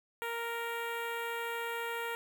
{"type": "tone with notch filter", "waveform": "10% pulse", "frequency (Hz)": 466, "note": "A#4", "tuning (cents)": -1, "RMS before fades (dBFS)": -37, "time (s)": [0.22, 2.15], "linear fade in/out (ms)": 0, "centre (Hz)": 5800, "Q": 0.61, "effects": []}